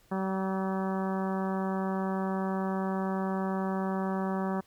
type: harmonic tone with a mistuned harmonic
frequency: 191 Hz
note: G3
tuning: 45 cents flat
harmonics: 1 / 2 / 3 / 4 / 5 / 6 / 7 / 8 / 9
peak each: -30 / -36 / -39 / -38 / -40 / -42 / -46 / -48 / -49 dBFS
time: 0.11-4.61 s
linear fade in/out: 10 ms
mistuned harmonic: 7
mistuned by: -37 cents
effects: pink hiss -64 dBFS RMS until 4.66 s